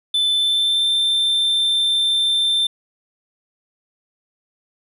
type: tone with pitch glide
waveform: triangle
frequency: 3520 to 3567 Hz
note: A7 to A7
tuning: 0 to +23 cents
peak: -14 dBFS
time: 0.14-2.67 s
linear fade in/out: 5 ms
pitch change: +23 cents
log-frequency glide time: 0.31-0.88 s
effects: none